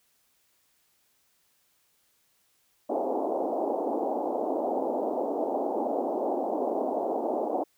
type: band-pass noise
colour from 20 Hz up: white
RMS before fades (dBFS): -29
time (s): 2.89-7.64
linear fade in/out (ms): 10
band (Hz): 250 to 810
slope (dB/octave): 48
effects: white hiss -69 dBFS RMS until 7.77 s